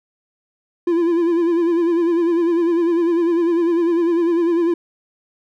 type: tone with vibrato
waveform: triangle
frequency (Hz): 339.5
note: F4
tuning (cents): -49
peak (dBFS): -12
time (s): 0.87-4.74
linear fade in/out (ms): 5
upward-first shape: sine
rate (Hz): 10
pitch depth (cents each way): 63
effects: none